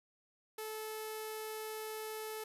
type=tone with low-pass filter; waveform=sawtooth; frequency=434.9 Hz; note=A4; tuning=20 cents flat; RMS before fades=-43 dBFS; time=0.58-2.44 s; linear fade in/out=5 ms; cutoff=12000 Hz; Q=4.3; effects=10-bit